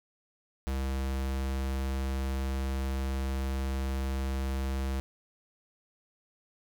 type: tone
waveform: square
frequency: 66.7 Hz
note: C2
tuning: 34 cents sharp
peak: -30 dBFS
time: 0.67-5 s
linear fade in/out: 0 ms
effects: none